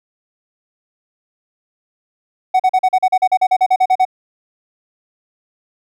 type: tone bursts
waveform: triangle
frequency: 747 Hz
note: F#5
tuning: 16 cents sharp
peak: -7 dBFS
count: 16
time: 2.54-4.052 s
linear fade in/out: 10 ms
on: 57 ms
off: 40 ms
effects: none